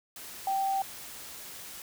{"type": "tone in noise", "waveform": "sine", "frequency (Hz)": 779, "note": "G5", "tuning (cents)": -11, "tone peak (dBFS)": -26, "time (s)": [0.47, 0.82], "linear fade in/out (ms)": 2, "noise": "white", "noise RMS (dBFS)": -44, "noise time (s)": [0.16, 1.82], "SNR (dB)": 15, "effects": []}